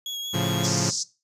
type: tone with vibrato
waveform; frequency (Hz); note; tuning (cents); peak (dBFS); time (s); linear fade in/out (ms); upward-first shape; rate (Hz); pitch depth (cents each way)
35% pulse; 3322; G#7; 0; -28; 0.06-0.67; 2; triangle; 5.5; 22
type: chord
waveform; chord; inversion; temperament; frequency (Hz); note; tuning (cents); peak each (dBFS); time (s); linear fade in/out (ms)
sawtooth; A augmented; none; equal; 110 / 138.59 / 174.61; A2 / C#3 / E#3; 0 / 0 / 0; -24 / -24 / -23; 0.33-0.91; 20
type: band-pass noise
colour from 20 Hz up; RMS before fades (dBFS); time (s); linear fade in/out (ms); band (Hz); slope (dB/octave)
white; -28; 0.63-1.04; 20; 4800 to 6800; 48
effects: noise-tail reverb RT60 0.3 s tail -20 dB re dry + resampled to 32000 Hz